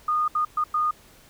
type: tone bursts at uneven times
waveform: sine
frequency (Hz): 1227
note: D#6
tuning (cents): -25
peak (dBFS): -20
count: 4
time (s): 0.08-0.28 / 0.35-0.45 / 0.57-0.64 / 0.74-0.91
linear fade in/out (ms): 5
effects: pink hiss -53 dBFS RMS until 1.29 s